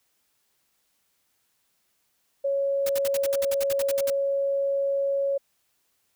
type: tone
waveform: sine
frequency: 554.4 Hz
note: C#5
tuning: in tune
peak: -22 dBFS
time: 2.44-5.38 s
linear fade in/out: 10 ms
type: noise bursts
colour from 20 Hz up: white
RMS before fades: -32 dBFS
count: 14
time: 2.86-4.102 s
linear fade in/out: 5 ms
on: 33 ms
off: 60 ms
effects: white hiss -71 dBFS RMS until 6.15 s